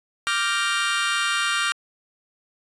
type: chord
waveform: 25% pulse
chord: G minor seventh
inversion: second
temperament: equal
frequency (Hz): 1174.7 / 1396.9 / 1568 / 1864.7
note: D6 / F6 / G6 / Bb6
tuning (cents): 0 / 0 / 0 / 0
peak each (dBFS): -23 / -21 / -24 / -25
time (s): 0.27-1.72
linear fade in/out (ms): 0
effects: resampled to 22050 Hz